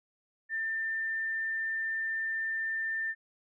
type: tone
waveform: sine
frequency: 1792 Hz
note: A6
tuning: 31 cents sharp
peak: -30 dBFS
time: 0.49-3.15 s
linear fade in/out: 50 ms
effects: none